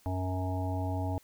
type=harmonic tone; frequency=92.5 Hz; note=F#2; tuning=in tune; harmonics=1 / 3 / 5 / 7 / 9 / 10; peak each=-31 / -37 / -46 / -40 / -40 / -48 dBFS; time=0.06-1.18 s; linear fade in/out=0 ms; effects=white hiss -63 dBFS RMS until 1.23 s